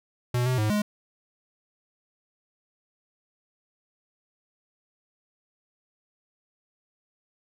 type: tone with pitch steps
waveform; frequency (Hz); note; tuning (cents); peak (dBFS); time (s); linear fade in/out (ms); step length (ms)
square; 122.8 / 127.7 / 107.1 / 208.7; B2 / C3 / A2 / G#3; -9 / -42 / -46 / +9; -23; 0.34-0.82; 5; 120
effects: none